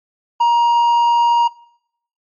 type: tone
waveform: triangle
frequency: 944 Hz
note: A#5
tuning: 22 cents sharp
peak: -8 dBFS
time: 0.4-1.48 s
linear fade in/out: 10 ms
effects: noise-tail reverb RT60 0.7 s tail -22 dB re dry + MP3 32 kbps